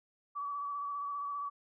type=tone with vibrato; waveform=sine; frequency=1144 Hz; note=D6; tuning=46 cents flat; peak=-35 dBFS; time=0.35-1.5 s; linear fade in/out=20 ms; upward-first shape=square; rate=15 Hz; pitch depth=21 cents each way; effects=none